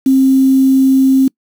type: tone with quantisation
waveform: sine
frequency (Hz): 265.9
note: C4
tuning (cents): +28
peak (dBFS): -6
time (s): 0.06-1.28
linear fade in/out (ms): 5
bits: 5
effects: noise-tail reverb RT60 0.1 s tail -26 dB re dry